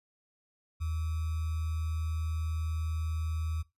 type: tone with sample-and-hold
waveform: sine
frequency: 79.9 Hz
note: D#2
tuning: 47 cents sharp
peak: -30 dBFS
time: 0.8-3.63 s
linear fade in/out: 20 ms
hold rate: 1225 Hz
effects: noise-tail reverb RT60 0.2 s tail -19 dB re dry + resampled to 32000 Hz